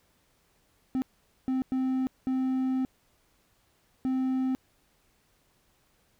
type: tone bursts at uneven times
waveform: triangle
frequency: 260.4 Hz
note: C4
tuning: 8 cents flat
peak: -23 dBFS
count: 5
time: 0.95-1.02 / 1.48-1.62 / 1.72-2.07 / 2.27-2.85 / 4.05-4.55 s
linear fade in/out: 0 ms
effects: pink hiss -68 dBFS RMS until 6.19 s